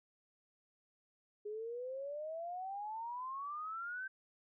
sine exponential sweep, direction up, 411.9 to 1568 Hz, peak -40 dBFS, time 1.45-4.08 s, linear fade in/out 10 ms, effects none

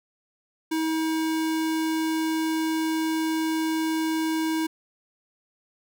square tone, 319.4 Hz, D#4, 45 cents sharp, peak -24 dBFS, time 0.71-4.67 s, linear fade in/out 10 ms, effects none

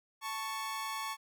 sawtooth tone pair together, 881 / 1108.7 Hz, A5 / C#6, +2 / 0 cents, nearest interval major third, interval 398 cents, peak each -37 / -34 dBFS, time 0.21-1.17 s, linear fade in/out 50 ms, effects none

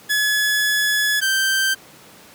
sawtooth tone pair in turn, 1701 / 1562.7 Hz, G#6 / G6, +41 / -6 cents, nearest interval minor second, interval 147 cents, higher first, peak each -13 dBFS, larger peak neither, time 0.09-1.21 / 1.21-1.75 s, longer first, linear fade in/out 20 ms, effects pink hiss -45 dBFS RMS until 2.34 s + high-pass 150 Hz 12 dB/octave

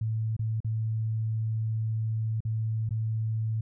sine tone with dropouts, 110.7 Hz, A2, 11 cents sharp, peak -26 dBFS, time 0.01-3.61 s, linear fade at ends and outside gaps 5 ms, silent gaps 0.366-0.392 / 0.604-0.645 / 2.405-2.45 / 2.892-2.907 s, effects none

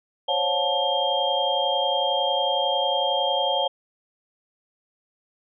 sine tone cluster, 530 / 561 / 716 / 874 / 3205 Hz, C5 / C#5 / F5 / A5 / G7, +22 / +21 / +43 / -12 / +38 cents, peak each -29 / -27 / -27 / -27 / -25 dBFS, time 0.28-3.68 s, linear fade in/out 10 ms, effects none

